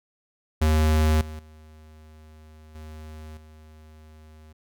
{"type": "tone with level steps", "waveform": "square", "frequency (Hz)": 77.78, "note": "D#2", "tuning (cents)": 0, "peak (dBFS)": [-18, -35, -47, -39, -47], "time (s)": [0.61, 4.53], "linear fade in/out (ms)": 10, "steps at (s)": [1.21, 1.39, 2.75, 3.37], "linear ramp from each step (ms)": 2, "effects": []}